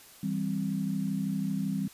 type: chord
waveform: sine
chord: C major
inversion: first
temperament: just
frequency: 163.52 / 196.22 / 261.6 Hz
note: E3 / G3 / C4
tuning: -14 / +2 / 0 cents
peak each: -34 / -30 / -35 dBFS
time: 0.23-1.88 s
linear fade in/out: 5 ms
effects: white hiss -53 dBFS RMS until 1.93 s + resampled to 32000 Hz